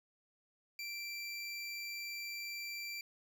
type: tone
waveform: 25% pulse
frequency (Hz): 2349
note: D7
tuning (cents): 0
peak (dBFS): -37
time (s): 0.79-3.01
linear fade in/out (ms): 2
effects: none